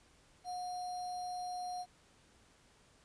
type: tone with sample-and-hold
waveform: sine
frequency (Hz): 724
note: F#5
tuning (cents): -38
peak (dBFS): -38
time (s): 0.44-1.86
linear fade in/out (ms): 50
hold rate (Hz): 4900
effects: pink hiss -66 dBFS RMS until 3.04 s + resampled to 22050 Hz